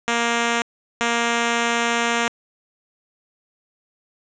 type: tone bursts at uneven times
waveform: 5% pulse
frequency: 234.4 Hz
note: A#3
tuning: 10 cents sharp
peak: -7 dBFS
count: 2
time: 0.08-0.62 / 1.01-2.28 s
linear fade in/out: 0 ms
effects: resampled to 16000 Hz + 7-bit